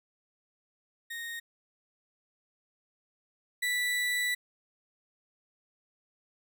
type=tone pair in turn; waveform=35% pulse; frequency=1858 / 1968.5 Hz; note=A#6 / B6; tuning=-6 / -6 cents; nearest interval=minor second; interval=100 cents; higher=second; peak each=-35 / -26 dBFS; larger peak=second; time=1.1-1.4 / 3.62-4.35 s; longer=second; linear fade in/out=10 ms; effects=none